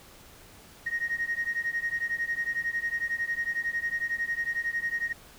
sine beating tone pair, 1864.7 / 1875.7 Hz, A#6 / A#6, 0 / +10 cents, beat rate 11 Hz, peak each -30 dBFS, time 0.86-5.13 s, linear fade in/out 10 ms, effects tanh soft clip ceiling -21 dBFS + pink hiss -52 dBFS RMS until 5.38 s

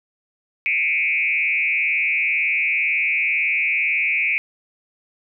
sine tone with frequency modulation, 2349 Hz, D7, in tune, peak -17 dBFS, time 0.66-4.38 s, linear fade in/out 0 ms, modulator 158 Hz, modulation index 1.3, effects none

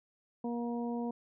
harmonic tone, 237.2 Hz, A#3, 30 cents sharp, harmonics 1 / 2 / 3 / 4, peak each -34 / -40 / -44 / -46 dBFS, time 0.44-1.11 s, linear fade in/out 5 ms, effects none

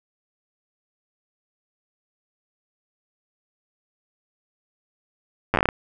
slowing click train, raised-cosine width 0.5 ms, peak -4 dBFS, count 9, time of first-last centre 5.54-5.688 s, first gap 9 ms, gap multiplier 1.2, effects none

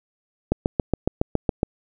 click train, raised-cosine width 2 ms, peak -5 dBFS, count 9, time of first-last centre 0.52-1.631 s, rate 7.2 Hz, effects none

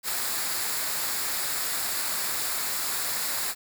white noise with comb filter, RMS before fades -29 dBFS, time 0.03-3.55 s, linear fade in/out 50 ms, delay 0.33 ms, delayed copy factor -0.5, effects none

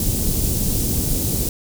pink band-stop noise, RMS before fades -20 dBFS, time 0-1.49 s, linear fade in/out 2 ms, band 290 to 7500 Hz, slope 12 dB/octave, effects none

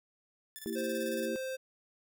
5% pulse tone with tremolo, 1750 Hz, A6, 10 cents flat, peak -32 dBFS, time 0.56-1.28 s, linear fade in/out 0 ms, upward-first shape square, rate 18 Hz, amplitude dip 70%
sine chord, E diminished, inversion second, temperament equal with one note detuned, 229.6 / 329.6 / 392 Hz, Bb3 / E4 / G4, -26 / 0 / 0 cents, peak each -38 dBFS, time 0.66-1.36 s, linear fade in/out 0 ms
square tone, 523.3 Hz, C5, in tune, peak -36 dBFS, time 0.75-1.57 s, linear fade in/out 20 ms
effects none

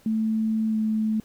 sine tone with pitch glide, 220 to 217.7 Hz, A3 to A3, 0 to -18 cents, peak -21 dBFS, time 0.06-1.2 s, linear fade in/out 2 ms, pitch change -18 cents, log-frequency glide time 0.69-0.76 s, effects pink hiss -57 dBFS RMS until 1.24 s

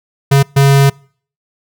square tone bursts at uneven times, 138.59 Hz, C#3, in tune, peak -6 dBFS, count 2, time 0.31-0.43 / 0.56-0.9 s, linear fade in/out 10 ms, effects noise-tail reverb RT60 0.5 s tail -26 dB re dry

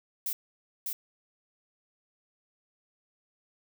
violet noise with echo, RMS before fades -32 dBFS, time 0.26-0.33 s, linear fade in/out 2 ms, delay 600 ms, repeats 1, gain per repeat -2 dB, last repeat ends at 0.93 s, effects none

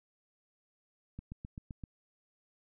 click train, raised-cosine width 5 ms, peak -30 dBFS, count 6, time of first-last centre 1.19-1.838 s, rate 7.72 Hz, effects none

